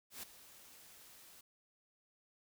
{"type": "noise with ADSR envelope", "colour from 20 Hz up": "white", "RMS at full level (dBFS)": -45, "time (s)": [0.1, 1.41], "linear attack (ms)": 130, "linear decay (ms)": 8, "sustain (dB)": -14, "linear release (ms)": 4, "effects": []}